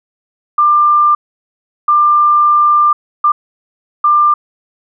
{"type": "tone bursts at uneven times", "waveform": "sine", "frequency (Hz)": 1192, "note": "D6", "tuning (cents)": 25, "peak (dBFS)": -6, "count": 4, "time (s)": [[0.58, 1.15], [1.88, 2.93], [3.24, 3.32], [4.04, 4.34]], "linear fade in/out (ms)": 5, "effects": []}